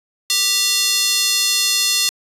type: tone with high-pass filter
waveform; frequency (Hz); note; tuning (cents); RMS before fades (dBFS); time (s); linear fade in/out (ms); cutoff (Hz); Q
square; 393.6; G4; +7; -17; 0.3-2.09; 0; 4200; 1.7
effects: resampled to 32000 Hz